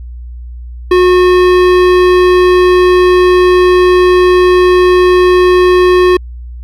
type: tone with hard clipping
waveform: sine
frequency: 362.9 Hz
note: F#4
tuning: 34 cents flat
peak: -6 dBFS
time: 0.91-6.17 s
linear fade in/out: 5 ms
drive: 16 dB
effects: added 60 Hz sine -23 dBFS peak until 6.63 s